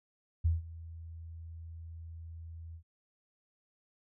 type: tone with ADSR envelope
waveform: sine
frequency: 82.41 Hz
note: E2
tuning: in tune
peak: -23 dBFS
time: 0.44-2.83 s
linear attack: 16 ms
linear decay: 160 ms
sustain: -20 dB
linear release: 83 ms
effects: none